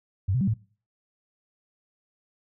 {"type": "tone with pitch steps", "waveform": "sine", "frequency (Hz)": [95.4, 128.6, 193.8, 110.1], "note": ["G2", "C3", "G3", "A2"], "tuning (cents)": [-47, -30, -20, 2], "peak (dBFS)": -21, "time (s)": [0.28, 0.54], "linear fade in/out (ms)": 10, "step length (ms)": 65, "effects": ["noise-tail reverb RT60 0.4 s tail -22 dB re dry"]}